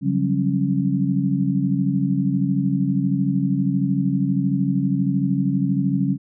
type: tone cluster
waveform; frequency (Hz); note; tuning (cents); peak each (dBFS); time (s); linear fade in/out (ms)
sine; 140.4 / 181.9 / 194.7 / 274.6; C#3 / F#3 / G3 / C#4; +22 / -29 / -12 / -16; -23; 0.01-6.18; 50
effects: none